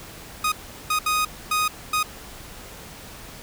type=tone bursts at uneven times; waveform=sawtooth; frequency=1246 Hz; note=D#6; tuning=2 cents sharp; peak=-16 dBFS; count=5; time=0.44-0.52 / 0.9-0.99 / 1.06-1.25 / 1.51-1.68 / 1.93-2.03 s; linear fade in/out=5 ms; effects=pink hiss -41 dBFS RMS until 3.42 s

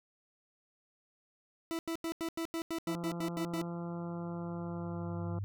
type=tone bursts; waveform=40% pulse; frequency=329.6 Hz; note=E4; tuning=in tune; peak=-33 dBFS; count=12; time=1.71-3.615 s; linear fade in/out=0 ms; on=79 ms; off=87 ms
type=harmonic tone; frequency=171.3 Hz; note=F3; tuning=33 cents flat; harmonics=1 / 2 / 3 / 4 / 5 / 6 / 7 / 8; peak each=-38 / -44 / -48 / -50 / -52 / -54 / -55 / -56 dBFS; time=2.87-5.39 s; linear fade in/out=5 ms
type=tone with exponential growth; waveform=sine; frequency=99.6 Hz; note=G2; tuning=28 cents sharp; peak=-34 dBFS; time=3.23-5.44 s; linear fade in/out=0 ms; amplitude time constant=480 ms
effects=none

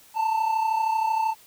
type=tone pair together; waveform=triangle; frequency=882 / 914.9 Hz; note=A5 / A#5; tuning=+4 / -33 cents; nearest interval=minor second; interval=63 cents; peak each=-20 / -27 dBFS; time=0.14-1.35 s; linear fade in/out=50 ms; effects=white hiss -53 dBFS RMS until 1.46 s

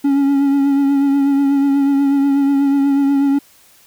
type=tone with vibrato; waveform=triangle; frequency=278.5 Hz; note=C#4; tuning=8 cents sharp; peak=-9 dBFS; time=0.04-3.39 s; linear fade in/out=10 ms; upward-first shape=triangle; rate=8.2 Hz; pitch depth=34 cents each way; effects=white hiss -49 dBFS RMS until 3.86 s

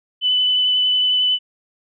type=tone with vibrato; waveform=sine; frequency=3000 Hz; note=F#7; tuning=23 cents sharp; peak=-14 dBFS; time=0.21-1.39 s; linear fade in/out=50 ms; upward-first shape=triangle; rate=11 Hz; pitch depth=13 cents each way; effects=none

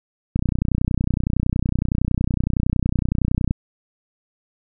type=click train; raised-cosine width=5 ms; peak=-7 dBFS; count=98; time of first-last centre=0.36-3.509 s; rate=30.8 Hz; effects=none

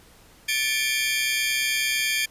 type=tone cluster; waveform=sawtooth; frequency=1751 / 2255 / 2384 / 3213 Hz; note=A6 / C#7 / D7 / G7; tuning=-9 / +29 / +25 / +42 cents; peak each=-26 / -27 / -22 / -25 dBFS; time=0.48-2.26 s; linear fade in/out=10 ms; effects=pink hiss -53 dBFS RMS until 2.3 s + resampled to 32000 Hz

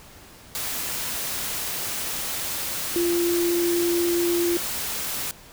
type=tone in noise; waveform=sine; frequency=345.2 Hz; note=F4; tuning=20 cents flat; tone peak=-20 dBFS; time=2.96-4.57 s; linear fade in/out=0 ms; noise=white; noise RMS=-29 dBFS; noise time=0.55-5.31 s; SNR=+6 dB; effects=pink hiss -47 dBFS RMS until 5.52 s

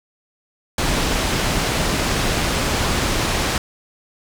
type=low-pass noise; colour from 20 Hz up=pink; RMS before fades=-20 dBFS; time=0.78-3.58 s; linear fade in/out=2 ms; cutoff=7700 Hz; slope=12 dB/octave; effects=none

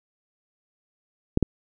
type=clicks; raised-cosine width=3 ms; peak=-6 dBFS; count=2; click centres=1.374 / 1.427 s; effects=none

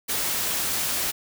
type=noise; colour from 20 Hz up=white; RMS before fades=-26 dBFS; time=0.08-1.12 s; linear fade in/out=20 ms; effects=none

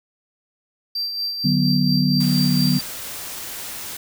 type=tone with tremolo; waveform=triangle; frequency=4699 Hz; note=D8; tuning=in tune; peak=-20 dBFS; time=0.95-2.81 s; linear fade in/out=5 ms; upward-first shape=sine; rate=4.3 Hz; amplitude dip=45%
type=chord; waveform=sine; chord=B minor; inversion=first; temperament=just; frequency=148.16 / 185.21 / 246.9 Hz; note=D3 / F#3 / B3; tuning=+16 / +2 / 0 cents; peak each=-20 dBFS; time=1.44-2.79 s; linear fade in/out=10 ms
type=noise; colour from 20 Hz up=white; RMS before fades=-32 dBFS; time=2.2-3.97 s; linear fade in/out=5 ms
effects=none

